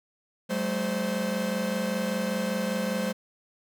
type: tone cluster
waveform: 45% pulse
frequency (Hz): 189.8 / 214.9 / 519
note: F#3 / A3 / C5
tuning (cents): +44 / -41 / -14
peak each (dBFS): -31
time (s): 0.49-3.13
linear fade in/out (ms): 20
effects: none